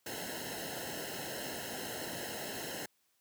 pink noise with comb filter, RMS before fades -41 dBFS, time 0.06-2.86 s, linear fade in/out 5 ms, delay 0.85 ms, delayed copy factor -1, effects white hiss -75 dBFS RMS until 3.2 s + high-pass 80 Hz 12 dB/octave

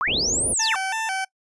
sine linear two-way sweep, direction up then down, 987.8 to 9956 to 987.8 Hz, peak -20 dBFS, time 0.01-0.75 s, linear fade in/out 0 ms, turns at 0.5 s
white low-pass noise, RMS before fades -31 dBFS, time 0.07-0.54 s, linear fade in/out 5 ms, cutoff 540 Hz, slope 24 dB/octave
20% pulse tone with vibrato, 825 Hz, G#5, 12 cents flat, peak -19 dBFS, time 0.59-1.25 s, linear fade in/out 10 ms, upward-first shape square, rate 3 Hz, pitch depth 130 cents each way
effects noise-tail reverb RT60 0.1 s tail -22 dB re dry + resampled to 24000 Hz

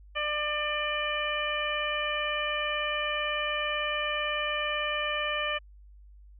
harmonic tone, 597 Hz, D5, 28 cents sharp, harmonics 1 / 2 / 3 / 4 / 5, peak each -34 / -34 / -34 / -34 / -34 dBFS, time 0.15-5.59 s, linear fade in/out 20 ms, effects added 50 Hz sine -49 dBFS peak until 6.39 s

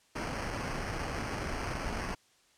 pink noise with sample-and-hold, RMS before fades -36 dBFS, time 0.15-2.15 s, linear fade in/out 10 ms, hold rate 3675 Hz, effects white hiss -66 dBFS RMS until 2.57 s + low-pass 8000 Hz 12 dB/octave

